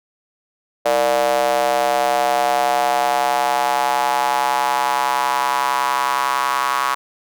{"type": "tone with high-pass filter sweep", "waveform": "square", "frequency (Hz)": 65.41, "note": "C2", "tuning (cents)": 0, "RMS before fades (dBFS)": -18, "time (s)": [0.85, 6.95], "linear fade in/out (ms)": 10, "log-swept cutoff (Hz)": [600, 1100], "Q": 4.7, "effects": []}